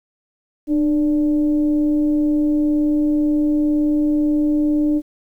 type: tone with frequency modulation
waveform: sine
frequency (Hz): 300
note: D4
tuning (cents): +37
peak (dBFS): -14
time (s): 0.67-5.02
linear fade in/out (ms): 50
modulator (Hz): 281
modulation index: 0.33
effects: 9-bit